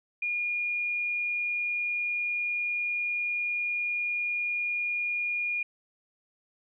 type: tone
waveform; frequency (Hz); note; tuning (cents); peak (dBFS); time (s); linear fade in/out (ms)
sine; 2430; D#7; -42; -27; 0.22-5.63; 5
effects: none